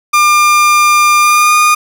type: tone with pitch glide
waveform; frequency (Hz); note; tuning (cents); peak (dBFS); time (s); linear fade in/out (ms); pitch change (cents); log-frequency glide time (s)
30% pulse; 1200 to 1219.6; D6 to D#6; +37 to -35; -3; 0.13-1.75; 10; +28; 1.21-1.56
effects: 7-bit